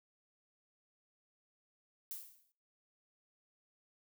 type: noise with exponential decay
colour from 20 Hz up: violet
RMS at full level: -41 dBFS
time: 2.11-2.52 s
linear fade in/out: 0 ms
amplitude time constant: 87 ms
effects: noise-tail reverb RT60 0.6 s tail -26 dB re dry